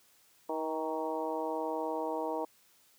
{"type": "harmonic tone with a mistuned harmonic", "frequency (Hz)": 158.8, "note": "D#3", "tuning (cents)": 36, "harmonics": [2, 3, 4, 5, 6, 7], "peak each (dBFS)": [-39, -37, -38, -41, -38, -48], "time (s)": [0.49, 2.45], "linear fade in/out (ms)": 5, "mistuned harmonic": 6, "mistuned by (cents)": -36, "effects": ["white hiss -65 dBFS RMS until 2.98 s", "high-pass 80 Hz 12 dB/octave"]}